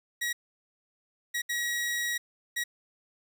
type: tone bursts at uneven times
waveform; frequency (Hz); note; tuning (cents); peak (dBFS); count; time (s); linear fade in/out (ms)
sawtooth; 1909; A#6; +41; -25; 4; 0.21-0.33 / 1.34-1.42 / 1.49-2.18 / 2.56-2.64; 10
effects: none